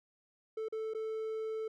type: tone with dropouts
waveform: triangle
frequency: 440 Hz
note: A4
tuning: in tune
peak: -33 dBFS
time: 0.57-1.68 s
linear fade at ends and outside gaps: 5 ms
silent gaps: 0.685-0.724 / 0.937-0.947 s
effects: none